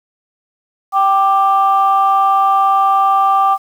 sine tone pair together, 779.7 / 1181 Hz, G5 / D6, -10 / +9 cents, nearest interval perfect fifth, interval 719 cents, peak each -11 dBFS, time 0.92-3.58 s, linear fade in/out 50 ms, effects tanh soft clip ceiling -3 dBFS + 7-bit

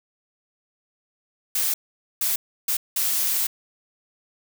blue noise bursts at uneven times, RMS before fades -23 dBFS, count 4, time 1.55-1.74 / 2.21-2.36 / 2.68-2.77 / 2.96-3.47 s, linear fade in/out 5 ms, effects none

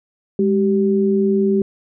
sine tone pair together, 205.1 / 387.2 Hz, G#3 / G4, -21 / -21 cents, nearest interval major seventh, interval 1100 cents, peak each -16 dBFS, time 0.39-1.62 s, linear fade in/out 2 ms, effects none

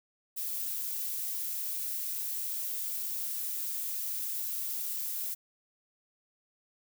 violet noise, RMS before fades -35 dBFS, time 0.36-5.35 s, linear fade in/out 20 ms, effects none

